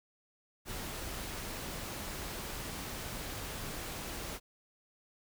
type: noise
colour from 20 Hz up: pink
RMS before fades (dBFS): -41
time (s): 0.65-4.4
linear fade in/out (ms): 50
effects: none